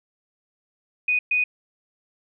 sine tone bursts at uneven times, 2485 Hz, D#7, 3 cents flat, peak -18 dBFS, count 2, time 1.08-1.19 / 1.31-1.44 s, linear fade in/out 5 ms, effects none

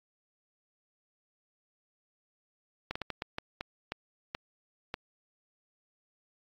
slowing click train, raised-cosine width 0.3 ms, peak -18 dBFS, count 10, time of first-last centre 2.91-4.941 s, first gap 45 ms, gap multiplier 1.38, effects AAC 48 kbps

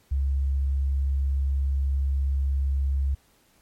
sine tone, 68.4 Hz, C#2, 23 cents flat, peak -21 dBFS, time 0.11-3.15 s, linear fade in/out 10 ms, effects pink hiss -62 dBFS RMS until 3.61 s + MP3 64 kbps

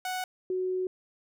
sawtooth / sine tone pair in turn, 740 / 370 Hz, F#5 / F#4, 0 / 0 cents, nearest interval octave, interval 1200 cents, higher first, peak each -27 dBFS, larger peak neither, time 0.05-0.24 / 0.5-0.87 s, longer second, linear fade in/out 2 ms, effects none

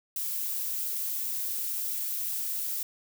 violet noise, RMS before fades -32 dBFS, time 0.16-2.83 s, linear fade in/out 2 ms, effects none

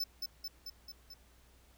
square tone with echo, 5274 Hz, E8, in tune, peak -33 dBFS, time 0-0.04 s, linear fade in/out 5 ms, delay 220 ms, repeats 5, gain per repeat -3 dB, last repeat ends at 1.14 s, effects added 60 Hz sine -63 dBFS peak until 1.77 s + pink hiss -66 dBFS RMS until 1.77 s

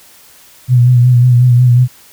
sine tone with vibrato, 123.47 Hz, B2, in tune, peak -4 dBFS, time 0.68-1.88 s, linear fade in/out 50 ms, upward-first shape sine, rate 5.5 Hz, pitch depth 42 cents each way, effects white hiss -42 dBFS RMS until 2.12 s

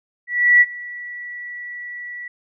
sine tone with ADSR envelope, 1948 Hz, B6, 24 cents flat, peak -7 dBFS, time 0.27-2.28 s, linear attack 340 ms, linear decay 40 ms, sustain -22 dB, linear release 4 ms, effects none

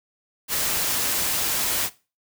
white noise, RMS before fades -24 dBFS, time 0.48-1.9 s, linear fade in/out 50 ms, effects noise-tail reverb RT60 0.3 s tail -18 dB re dry

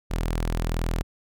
sawtooth tone, 41.2 Hz, E1, in tune, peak -20 dBFS, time 0.1-1.03 s, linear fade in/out 20 ms, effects none

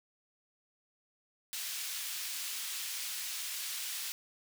pink high-pass noise, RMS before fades -39 dBFS, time 1.53-4.12 s, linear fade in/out 0 ms, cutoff 2900 Hz, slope 12 dB/octave, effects none

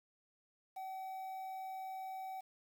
triangle tone with quantisation, 761 Hz, F#5, 48 cents sharp, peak -40 dBFS, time 0.76-2.41 s, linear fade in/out 10 ms, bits 10, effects none

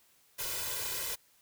white noise with comb filter, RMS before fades -36 dBFS, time 0.38-1.16 s, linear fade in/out 20 ms, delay 2 ms, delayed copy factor +0.85, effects white hiss -66 dBFS RMS until 1.41 s

